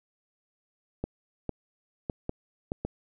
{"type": "clicks", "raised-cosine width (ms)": 2, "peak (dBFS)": -17, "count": 6, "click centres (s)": [1.04, 1.493, 2.098, 2.294, 2.719, 2.85], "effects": []}